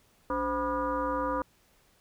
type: tone with frequency modulation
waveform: sine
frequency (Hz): 748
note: F#5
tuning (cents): +19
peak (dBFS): -27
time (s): 0.3-1.42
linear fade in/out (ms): 2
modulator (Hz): 230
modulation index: 2.3
effects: pink hiss -65 dBFS RMS until 2 s